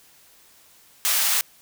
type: high-pass noise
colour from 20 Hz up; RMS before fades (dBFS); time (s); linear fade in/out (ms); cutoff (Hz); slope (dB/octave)
white; -21; 1.05-1.41; 0; 950; 12
effects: white hiss -54 dBFS RMS until 1.61 s